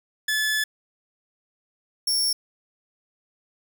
sawtooth tone pair in turn, 1726 / 5469 Hz, A6 / F8, -34 / -37 cents, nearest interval octave + minor sixth, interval 1997 cents, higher second, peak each -18 dBFS, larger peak neither, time 0.28-0.64 / 2.07-2.33 s, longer first, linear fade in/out 5 ms, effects 8-bit

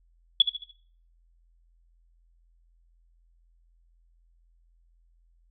sine tone with echo, 3384 Hz, G#7, 32 cents sharp, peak -13 dBFS, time 0.4-0.42 s, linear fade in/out 2 ms, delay 73 ms, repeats 4, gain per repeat -8 dB, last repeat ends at 0.712 s, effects noise-tail reverb RT60 0.5 s tail -18 dB re dry + added 42 Hz sine -60 dBFS peak until 5.5 s

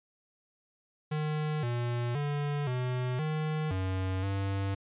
square tone with pitch steps, 152.8 / 120.1 / 145.2 / 125.9 / 154.8 / 94.1 / 98 Hz, D#3 / B2 / D3 / B2 / D#3 / F#2 / G2, -31 / -48 / -19 / +34 / -9 / +30 / 0 cents, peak -30 dBFS, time 1.11-4.75 s, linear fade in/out 10 ms, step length 520 ms, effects resampled to 8000 Hz

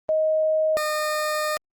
sine / 20% pulse tone pair in turn, 627 / 610.2 Hz, D#5 / D#5, +13 / -34 cents, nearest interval unison, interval 47 cents, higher first, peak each -18 dBFS, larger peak neither, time 0.09-0.77 / 0.77-1.57 s, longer second, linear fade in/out 0 ms, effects Opus 32 kbps

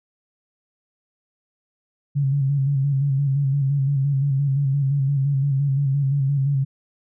sine tone with vibrato, 138.59 Hz, C#3, in tune, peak -17 dBFS, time 2.15-6.65 s, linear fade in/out 20 ms, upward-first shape square, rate 5.8 Hz, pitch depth 46 cents each way, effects none

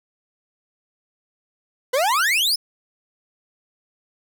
40% pulse exponential sweep, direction up, 483 to 5380 Hz, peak -16 dBFS, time 1.93-2.56 s, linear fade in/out 10 ms, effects none

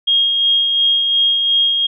sine tone with tremolo, 3253 Hz, G#7, 37 cents flat, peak -10 dBFS, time 0.07-1.87 s, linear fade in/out 10 ms, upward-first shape sine, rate 2.8 Hz, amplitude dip 35%, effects none

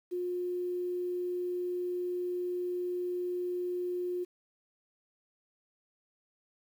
sine tone with quantisation, 357.5 Hz, F4, 41 cents sharp, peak -31 dBFS, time 0.11-4.25 s, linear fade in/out 20 ms, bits 10, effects none

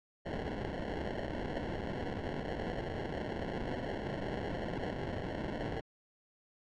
violet noise with sample-and-hold, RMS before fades -38 dBFS, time 0.25-5.81 s, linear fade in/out 20 ms, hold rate 1225 Hz, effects low-pass 3000 Hz 12 dB/octave

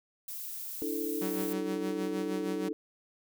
violet noise, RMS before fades -40 dBFS, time 0.28-1.53 s, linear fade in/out 2 ms
sine chord, D suspended second, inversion none, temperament equal, 293.7 / 329.6 / 440 Hz, D4 / E4 / A4, 0 / 0 / 0 cents, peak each -36 dBFS, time 0.82-2.73 s, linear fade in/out 0 ms
sawtooth tone with tremolo, 189.2 Hz, F#3, 39 cents sharp, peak -30 dBFS, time 1.21-2.69 s, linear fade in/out 10 ms, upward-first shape sine, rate 6.4 Hz, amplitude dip 55%
effects none

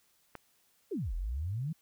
click, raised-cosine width 0.5 ms, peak -27 dBFS, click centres 0.353 s
sine exponential two-way sweep, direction down then up, 466.2 to 39.28 to 170.5 Hz, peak -32 dBFS, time 0.91-1.73 s, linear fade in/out 10 ms, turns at 1.14 s
effects white hiss -70 dBFS RMS until 1.81 s

